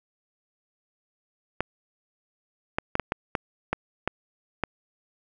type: clicks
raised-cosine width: 0.5 ms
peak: -9 dBFS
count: 9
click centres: 1.606 / 2.785 / 2.954 / 2.997 / 3.121 / 3.352 / 3.73 / 4.076 / 4.637 s
effects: none